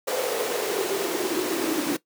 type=noise with high-pass filter sweep; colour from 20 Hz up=pink; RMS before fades=-26 dBFS; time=0.07-1.97 s; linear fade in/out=10 ms; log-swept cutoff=500 to 290 Hz; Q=7.6; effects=noise-tail reverb RT60 0.1 s tail -17 dB re dry